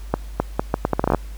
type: accelerating click train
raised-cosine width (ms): 1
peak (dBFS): -3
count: 13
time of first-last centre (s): 0.14-1.147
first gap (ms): 260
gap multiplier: 0.75
effects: added 50 Hz sine -31 dBFS peak until 1.37 s + pink hiss -48 dBFS RMS until 1.37 s